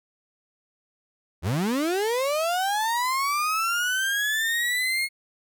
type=linear sweep; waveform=35% pulse; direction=up; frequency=72 to 2169 Hz; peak=-21 dBFS; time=1.42-5.09 s; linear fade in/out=50 ms; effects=none